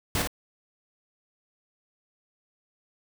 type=noise with echo; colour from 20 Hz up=pink; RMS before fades=-26 dBFS; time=0.15-0.22 s; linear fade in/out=2 ms; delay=54 ms; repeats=1; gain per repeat=-4 dB; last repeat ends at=0.274 s; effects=none